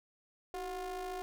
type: ring-modulated tone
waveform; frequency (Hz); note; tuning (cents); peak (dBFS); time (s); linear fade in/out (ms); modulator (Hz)
square; 174.61; F3; 0; -36; 0.54-1.22; 0; 551
effects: none